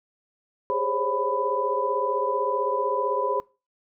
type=tone cluster; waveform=sine; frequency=399.7 / 415.4 / 525 / 563 / 995 Hz; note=G4 / G#4 / C5 / C#5 / B5; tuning=+34 / 0 / +6 / +27 / +13 cents; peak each=-32 / -31 / -28 / -32 / -26 dBFS; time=0.7-3.4 s; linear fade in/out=0 ms; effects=noise-tail reverb RT60 0.3 s tail -22 dB re dry